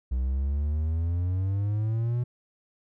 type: exponential sweep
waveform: triangle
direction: up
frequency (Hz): 61.74 to 123.47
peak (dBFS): -22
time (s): 0.11-2.24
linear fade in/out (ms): 10
effects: none